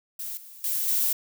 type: noise with level steps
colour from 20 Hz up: violet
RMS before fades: -34 / -46 / -27 / -24 dBFS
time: 0.19-1.13 s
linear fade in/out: 5 ms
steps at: 0.37 / 0.64 / 0.88 s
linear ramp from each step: 2 ms
effects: none